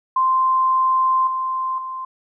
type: tone with level steps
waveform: sine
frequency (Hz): 1043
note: C6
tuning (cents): -6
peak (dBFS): -14 / -20 / -26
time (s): 0.16-2.05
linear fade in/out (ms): 5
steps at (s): 1.27 / 1.78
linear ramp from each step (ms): 2
effects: none